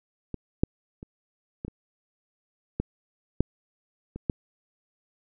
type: clicks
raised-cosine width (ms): 3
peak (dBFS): -19 / -7 / -27 / -20 / -23 / -13 / -7 / -23 / -11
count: 9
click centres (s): 0.343 / 0.635 / 1.029 / 1.649 / 1.681 / 2.8 / 3.406 / 4.16 / 4.298
effects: none